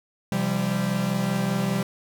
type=chord; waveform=45% pulse; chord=C suspended fourth; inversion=none; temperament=equal with one note detuned; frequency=130.81 / 171.02 / 196 Hz; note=C3 / F3 / G3; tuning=0 / -36 / 0 cents; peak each=-29 / -28 / -25 dBFS; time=0.32-1.83 s; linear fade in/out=2 ms; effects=none